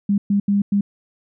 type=tone bursts at uneven times; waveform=sine; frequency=201.5 Hz; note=G3; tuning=48 cents sharp; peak=-14 dBFS; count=4; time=0.09-0.18 / 0.3-0.4 / 0.48-0.62 / 0.72-0.81 s; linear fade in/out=5 ms; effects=none